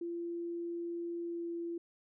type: tone with pitch glide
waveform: sine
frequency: 341.9 to 339.7 Hz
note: F4 to F4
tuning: -37 to -48 cents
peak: -36 dBFS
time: 0.01-1.78 s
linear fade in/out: 5 ms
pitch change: -11 cents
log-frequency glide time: 1.21-1.49 s
effects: none